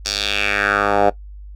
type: tone with band-pass filter sweep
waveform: 10% pulse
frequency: 101.6 Hz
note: G#2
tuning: 38 cents flat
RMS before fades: -18 dBFS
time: 0.05-1.1 s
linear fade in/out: 10 ms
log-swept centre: 5300 to 690 Hz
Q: 3
effects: noise-tail reverb RT60 0.1 s tail -17 dB re dry + added 50 Hz sine -33 dBFS peak until 1.55 s